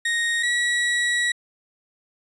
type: tone pair in turn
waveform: 35% pulse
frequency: 1864.7 / 1927.1 Hz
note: A#6 / B6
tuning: 0 / -43 cents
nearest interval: minor second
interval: 57 cents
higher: second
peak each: -19 / -18 dBFS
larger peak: second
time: 0.05-0.43 / 0.43-1.32 s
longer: second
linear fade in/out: 5 ms
effects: resampled to 24000 Hz